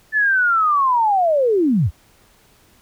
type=linear sweep; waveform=sine; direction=down; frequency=1760 to 61.74 Hz; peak=-13 dBFS; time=0.12-1.91 s; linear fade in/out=50 ms; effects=pink hiss -54 dBFS RMS until 2.81 s